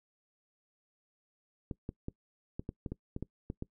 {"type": "clicks", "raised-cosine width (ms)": 3, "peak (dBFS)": -24, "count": 11, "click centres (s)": [1.712, 1.891, 2.084, 2.595, 2.691, 2.862, 2.92, 3.164, 3.226, 3.501, 3.624], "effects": ["noise-tail reverb RT60 0.1 s tail -22 dB re dry"]}